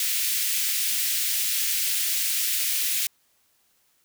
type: high-pass noise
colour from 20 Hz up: white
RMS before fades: -25 dBFS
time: 0-3.07 s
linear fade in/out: 2 ms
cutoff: 2000 Hz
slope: 24 dB/octave
effects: white hiss -66 dBFS RMS until 4.04 s